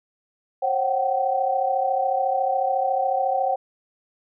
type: tone cluster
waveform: sine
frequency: 537 / 733 / 767 Hz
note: C5 / F#5 / G5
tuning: +45 / -16 / -38 cents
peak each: -25 / -26 / -22 dBFS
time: 0.62-3.56 s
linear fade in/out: 10 ms
effects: none